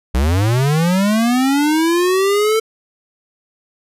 square linear sweep, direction up, 58.27 to 446.8 Hz, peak -13 dBFS, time 0.14-2.6 s, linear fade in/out 10 ms, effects resampled to 32000 Hz

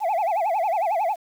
sine tone with vibrato, 755 Hz, F#5, 35 cents sharp, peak -17 dBFS, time 0-1.16 s, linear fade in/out 50 ms, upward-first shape sine, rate 11 Hz, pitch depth 250 cents each way, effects tanh soft clip ceiling -19 dBFS + 8-bit

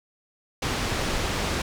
pink low-pass noise, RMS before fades -27 dBFS, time 0.62-1.62 s, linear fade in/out 5 ms, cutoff 6200 Hz, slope 12 dB/octave, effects none

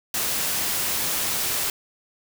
white noise, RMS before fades -25 dBFS, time 0.14-1.7 s, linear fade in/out 2 ms, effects none

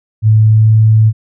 sine tone with pitch glide, 108.9 to 109.72 Hz, A2 to A2, -17 to -4 cents, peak -4 dBFS, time 0.22-1.13 s, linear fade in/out 50 ms, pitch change +13 cents, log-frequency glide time 0.48-0.7 s, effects none

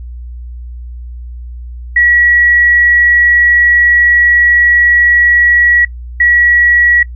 sine tone pair in turn, 1926 / 1926 Hz, B6 / B6, -44 / -44 cents, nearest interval unison, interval 0 cents, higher neither, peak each -5 dBFS, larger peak neither, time 1.96-5.85 / 6.2-7.03 s, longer first, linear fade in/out 5 ms, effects noise-tail reverb RT60 0.1 s tail -23 dB re dry + added 60 Hz sine -23 dBFS peak until 7.15 s

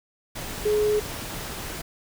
sine tone in noise, 421.7 Hz, G#4, 26 cents sharp, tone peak -19 dBFS, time 0.65-1 s, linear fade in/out 10 ms, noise pink, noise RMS -34 dBFS, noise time 0.35-1.82 s, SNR +12 dB, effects none

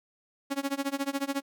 sawtooth tone with tremolo, 277.2 Hz, C#4, in tune, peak -22 dBFS, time 0.5-1.42 s, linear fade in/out 20 ms, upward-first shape sine, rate 14 Hz, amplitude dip 95%, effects none

